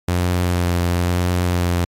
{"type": "tone with vibrato", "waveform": "sawtooth", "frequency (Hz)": 88.3, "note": "F2", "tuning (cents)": 20, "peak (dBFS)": -12, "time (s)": [0.08, 1.85], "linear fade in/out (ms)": 5, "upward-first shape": "sine", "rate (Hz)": 1, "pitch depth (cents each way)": 19, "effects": ["MP3 64 kbps"]}